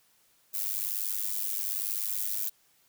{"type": "noise with amplitude modulation", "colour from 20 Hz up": "violet", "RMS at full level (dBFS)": -28, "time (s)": [0.53, 2.5], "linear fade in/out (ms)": 20, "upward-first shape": "sine", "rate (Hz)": 101, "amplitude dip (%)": 90, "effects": ["white hiss -66 dBFS RMS until 2.88 s"]}